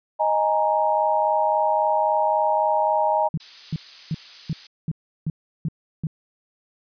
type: chord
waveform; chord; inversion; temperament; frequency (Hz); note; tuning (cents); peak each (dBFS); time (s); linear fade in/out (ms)
sine; D# suspended fourth; none; just; 622.3 / 829.7 / 933.4; D#5 / G#5 / A#5; 0 / -2 / +2; -22; 0.19-3.29; 20
type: tone bursts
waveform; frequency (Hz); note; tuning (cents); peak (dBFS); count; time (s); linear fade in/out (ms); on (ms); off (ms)
sine; 158.8; D#3; +36; -21; 8; 3.34-6.07; 2; 35; 350
type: noise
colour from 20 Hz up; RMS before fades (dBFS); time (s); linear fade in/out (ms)
violet; -29; 3.4-4.67; 5
effects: resampled to 11025 Hz